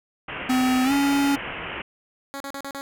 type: low-pass noise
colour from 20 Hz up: white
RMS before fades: -33 dBFS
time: 0.28-1.82 s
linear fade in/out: 5 ms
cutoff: 3000 Hz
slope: 96 dB/octave
type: tone with pitch glide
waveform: square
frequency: 255.6 to 280.3 Hz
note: C4 to C#4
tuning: -40 to +19 cents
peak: -19 dBFS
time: 0.49-1.36 s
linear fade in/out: 10 ms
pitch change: +159 cents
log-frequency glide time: 0.84-0.92 s
type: tone bursts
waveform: 10% pulse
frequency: 276.8 Hz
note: C#4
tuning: 2 cents flat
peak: -23 dBFS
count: 5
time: 2.34-2.81 s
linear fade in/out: 0 ms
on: 62 ms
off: 40 ms
effects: none